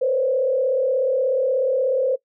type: tone with frequency modulation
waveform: sine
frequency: 523.3 Hz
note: C5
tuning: in tune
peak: -17 dBFS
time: 0.01-2.16 s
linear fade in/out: 10 ms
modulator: 36.6 Hz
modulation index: 0.95
effects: noise-tail reverb RT60 0.1 s tail -21 dB re dry